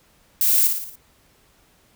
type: noise with echo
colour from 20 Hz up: violet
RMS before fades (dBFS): -18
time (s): 0.41-0.67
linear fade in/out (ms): 0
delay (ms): 57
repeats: 5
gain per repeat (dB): -5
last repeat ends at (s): 0.955
effects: pink hiss -58 dBFS RMS until 1.95 s